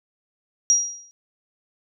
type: tone with exponential decay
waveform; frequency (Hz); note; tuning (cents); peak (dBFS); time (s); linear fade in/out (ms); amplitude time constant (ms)
sine; 5720; F8; +41; -11; 0.7-1.11; 0; 89
effects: none